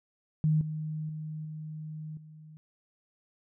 sine tone with level steps, 155 Hz, D#3, 6 cents flat, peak -22 / -32 / -35 / -37 / -47 dBFS, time 0.44-2.57 s, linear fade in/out 0 ms, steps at 0.61 / 1.09 / 1.45 / 2.17 s, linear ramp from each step 2 ms, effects none

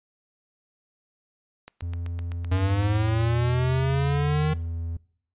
click train, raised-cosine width 0.3 ms, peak -25 dBFS, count 14, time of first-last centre 1.68-3.34 s, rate 7.83 Hz
triangle tone with pitch glide, 85.8 to 83.36 Hz, F2 to E2, -30 to +20 cents, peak -26 dBFS, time 1.82-4.97 s, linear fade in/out 5 ms, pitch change -50 cents, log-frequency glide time 3.34-4.11 s
square linear sweep, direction up, 92.5 to 155.56 Hz, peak -22 dBFS, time 2.51-4.54 s, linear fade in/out 10 ms
effects noise-tail reverb RT60 0.6 s tail -23 dB re dry + resampled to 8000 Hz

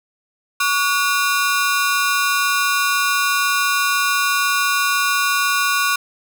sawtooth ring-modulated tone, 1288 Hz, E6, 41 cents flat, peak -9 dBFS, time 0.6-5.96 s, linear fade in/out 5 ms, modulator 163 Hz, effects none

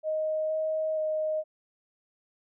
sine tone with pitch steps, 624 / 629 / 622 Hz, D#5 / D#5 / D#5, +5 / +19 / -1 cents, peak -26 dBFS, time 0.03-1.44 s, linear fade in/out 50 ms, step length 470 ms, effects none

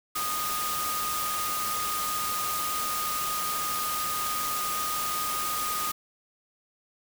sine tone in noise, 1235 Hz, D#6, 13 cents flat, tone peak -30 dBFS, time 0.15-5.92 s, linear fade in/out 10 ms, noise white, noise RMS -32 dBFS, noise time 0.15-5.92 s, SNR -1 dB, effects none

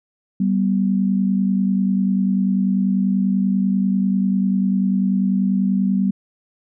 sine tone pair together, 193.1 / 243.3 Hz, G3 / B3, -26 / -26 cents, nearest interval major third, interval 400 cents, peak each -16 / -22 dBFS, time 0.4-6.11 s, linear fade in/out 5 ms, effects none

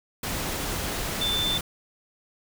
sine tone in noise, 3539 Hz, A7, 9 cents sharp, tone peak -24 dBFS, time 1.21-1.58 s, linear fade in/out 5 ms, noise pink, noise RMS -30 dBFS, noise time 0.23-1.61 s, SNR +3 dB, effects none

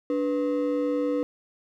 triangle ring-modulated tone, 392 Hz, G4, in tune, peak -18 dBFS, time 0.1-1.23 s, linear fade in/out 0 ms, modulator 101 Hz, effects none

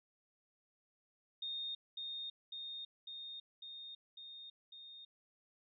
sine tone with echo, 3681 Hz, A#7, 23 cents flat, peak -39 dBFS, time 1.42-1.75 s, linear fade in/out 5 ms, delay 550 ms, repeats 6, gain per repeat -2 dB, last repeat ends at 5.05 s, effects none

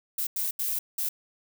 violet noise bursts at uneven times, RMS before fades -29 dBFS, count 4, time 0.18-0.27 / 0.36-0.51 / 0.59-0.79 / 0.98-1.09 s, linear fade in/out 5 ms, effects none

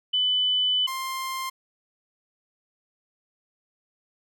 sine / sawtooth tone pair in turn, 3000 / 1053.3 Hz, F#7 / C6, +23 / +11 cents, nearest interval octave + tritone, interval 1812 cents, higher first, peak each -20 / -25 dBFS, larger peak first, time 0.13-0.87 / 0.87-1.5 s, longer first, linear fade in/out 10 ms, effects none

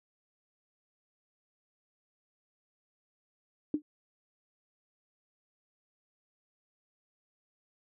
sine tone with exponential decay, 299.6 Hz, D4, 35 cents sharp, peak -22 dBFS, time 3.74-3.82 s, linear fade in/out 2 ms, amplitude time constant 17 ms, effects none

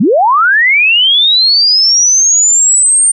sine linear sweep, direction up, 158.6 to 8870 Hz, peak -5 dBFS, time 0-3.12 s, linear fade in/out 10 ms, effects none

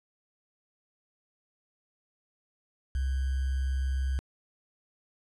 sine tone with sample-and-hold, 66.3 Hz, C2, 23 cents sharp, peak -26 dBFS, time 2.95-4.19 s, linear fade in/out 0 ms, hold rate 1575 Hz, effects resampled to 24000 Hz

